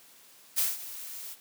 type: noise with ADSR envelope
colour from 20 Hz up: blue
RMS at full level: -25 dBFS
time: 0.56-1.36 s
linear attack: 26 ms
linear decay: 180 ms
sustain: -16 dB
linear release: 41 ms
effects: white hiss -56 dBFS RMS until 1.4 s + high-pass 150 Hz 12 dB/octave